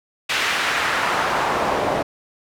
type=noise with band-pass filter sweep; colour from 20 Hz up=pink; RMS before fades=-21 dBFS; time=0.29-2.03 s; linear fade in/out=10 ms; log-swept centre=2400 to 570 Hz; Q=1.2; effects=none